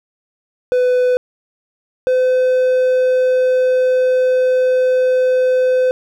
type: tone pair in turn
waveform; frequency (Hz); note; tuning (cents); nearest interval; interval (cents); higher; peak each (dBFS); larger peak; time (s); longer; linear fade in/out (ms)
triangle; 500 / 509.9; B4 / C5; +21 / -45; unison; 34; second; -9; neither; 0.72-1.17 / 2.07-5.91; second; 0
effects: none